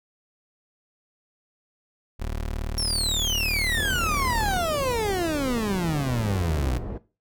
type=tone; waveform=25% pulse; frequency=37.94 Hz; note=D#1; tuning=43 cents flat; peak=-24 dBFS; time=2.19-4.59 s; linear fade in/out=20 ms
type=exponential sweep; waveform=30% pulse; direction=down; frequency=5588 to 58.6 Hz; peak=-21 dBFS; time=2.78-6.78 s; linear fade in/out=0 ms
type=low-pass noise; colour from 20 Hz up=pink; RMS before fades=-33 dBFS; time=3.77-6.98 s; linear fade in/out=5 ms; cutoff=560 Hz; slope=12 dB/octave
effects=noise-tail reverb RT60 0.3 s tail -17 dB re dry